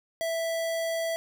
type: tone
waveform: square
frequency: 659.3 Hz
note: E5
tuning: in tune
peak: -28 dBFS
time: 0.21-1.16 s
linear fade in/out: 0 ms
effects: none